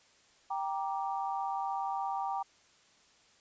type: chord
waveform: sine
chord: G minor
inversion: none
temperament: just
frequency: 784 / 940.8 / 1176 Hz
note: G5 / Bb5 / D6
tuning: 0 / +16 / +2 cents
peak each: -34 / -37 / -40 dBFS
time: 0.5-2.43 s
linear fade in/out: 10 ms
effects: white hiss -64 dBFS RMS until 3.4 s + resampled to 16000 Hz